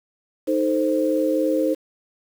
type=chord; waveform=sine; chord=A diminished; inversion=second; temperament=equal; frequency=311.1 / 440 / 523.3 Hz; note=Eb4 / A4 / C5; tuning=0 / 0 / 0 cents; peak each=-21 / -26 / -21 dBFS; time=0.47-1.75 s; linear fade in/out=20 ms; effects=7-bit